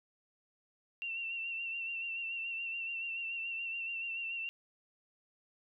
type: tone with vibrato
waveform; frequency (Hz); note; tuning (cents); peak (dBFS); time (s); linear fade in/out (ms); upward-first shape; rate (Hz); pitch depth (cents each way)
sine; 2722; F7; -45; -36; 1.02-4.49; 0; sine; 7; 38
effects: none